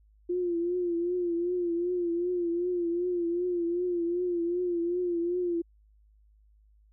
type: tone with vibrato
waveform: sine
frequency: 349.2 Hz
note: F4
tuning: in tune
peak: -26 dBFS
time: 0.29-5.62 s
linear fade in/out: 10 ms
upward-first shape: triangle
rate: 2.6 Hz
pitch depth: 71 cents each way
effects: added 52 Hz sine -58 dBFS peak until 6.92 s